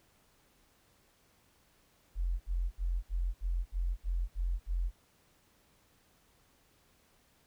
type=tone bursts; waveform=sine; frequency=43.65 Hz; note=F1; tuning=in tune; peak=-29 dBFS; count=9; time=2.15-4.912 s; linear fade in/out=50 ms; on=250 ms; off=64 ms; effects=pink hiss -68 dBFS RMS until 7.46 s